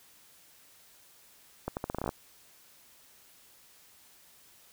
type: accelerating click train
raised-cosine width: 1 ms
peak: -18 dBFS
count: 11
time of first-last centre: 1.68-2.091 s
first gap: 89 ms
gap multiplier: 0.81
effects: white hiss -59 dBFS RMS until 4.72 s